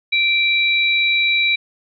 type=tone pair together; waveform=sine; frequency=2349 / 3887 Hz; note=D7 / B7; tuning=0 / -28 cents; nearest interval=major sixth; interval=872 cents; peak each=-15 / -19 dBFS; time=0.12-1.56 s; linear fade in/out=10 ms; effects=none